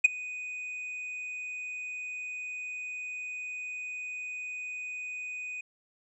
triangle tone with ADSR envelope, 2489 Hz, D#7, in tune, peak -11 dBFS, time 0.04-5.61 s, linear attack 10 ms, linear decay 16 ms, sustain -23 dB, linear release 5 ms, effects resampled to 22050 Hz

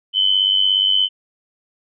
sine tone pair together, 3000 / 3097 Hz, F#7 / G7, +23 / -22 cents, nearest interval minor second, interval 55 cents, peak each -16 dBFS, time 0.13-1.09 s, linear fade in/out 50 ms, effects none

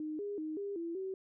sine tone with pitch steps, 307.8 / 407.9 / 311.3 / 401.9 / 336 / 380.9 Hz, D#4 / G#4 / D#4 / G4 / E4 / G4, -19 / -31 / +1 / +43 / +33 / -50 cents, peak -36 dBFS, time 0-1.14 s, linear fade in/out 2 ms, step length 190 ms, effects none

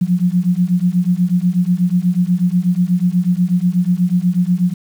sine beating tone pair, 174.61 / 182.81 Hz, F3 / F#3, 0 / -21 cents, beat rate 8.2 Hz, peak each -15 dBFS, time 0.01-4.74 s, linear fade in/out 10 ms, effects 7-bit

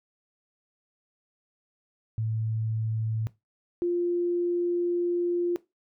sine tone pair in turn, 110.8 / 349.3 Hz, A2 / F4, +13 / 0 cents, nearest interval octave + minor sixth, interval 1987 cents, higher second, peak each -26 / -23 dBFS, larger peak second, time 2.18-3.27 / 3.82-5.56 s, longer second, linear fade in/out 0 ms, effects noise-tail reverb RT60 0.2 s tail -18 dB re dry

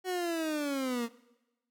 30% pulse linear sweep, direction down, 373.9 to 227.3 Hz, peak -28 dBFS, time 0.04-1.09 s, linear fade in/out 50 ms, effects noise-tail reverb RT60 1.0 s tail -20 dB re dry

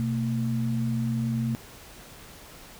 sine tone pair together, 125.58 / 226.3 Hz, B2 / A3, +29 / +49 cents, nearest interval minor seventh, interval 1020 cents, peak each -27 dBFS, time 0-1.55 s, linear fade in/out 0 ms, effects pink hiss -47 dBFS RMS until 2.79 s

